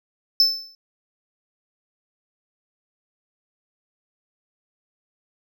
triangle tone with exponential decay, 5274 Hz, E8, in tune, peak -9 dBFS, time 0.4-0.75 s, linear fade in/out 1 ms, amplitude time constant 75 ms, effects none

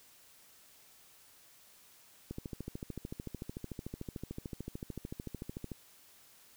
click train, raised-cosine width 3 ms, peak -27 dBFS, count 47, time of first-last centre 2.31-5.717 s, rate 13.5 Hz, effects white hiss -61 dBFS RMS until 6.56 s

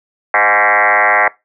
sine tone with frequency modulation, 1361 Hz, F6, 45 cents flat, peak -8 dBFS, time 0.34-1.28 s, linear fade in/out 2 ms, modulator 105 Hz, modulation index 7.1, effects noise-tail reverb RT60 0.2 s tail -21 dB re dry

